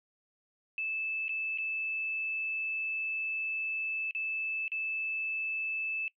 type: tone with dropouts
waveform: sine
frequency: 2625 Hz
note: E7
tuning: 8 cents flat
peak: -31 dBFS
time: 0.78-6.08 s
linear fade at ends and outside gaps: 1 ms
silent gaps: 1.282-1.292 / 1.576-1.584 / 4.11-4.149 / 4.68-4.718 s
effects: noise-tail reverb RT60 0.1 s tail -21 dB re dry